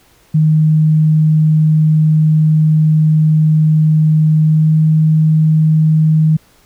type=tone with pitch glide; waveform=sine; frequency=155.56 to 156.73 Hz; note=D#3 to D#3; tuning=0 to +13 cents; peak=-7 dBFS; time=0.34-6.37 s; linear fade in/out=10 ms; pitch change=+13 cents; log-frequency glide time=4.42-4.76 s; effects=pink hiss -50 dBFS RMS until 6.65 s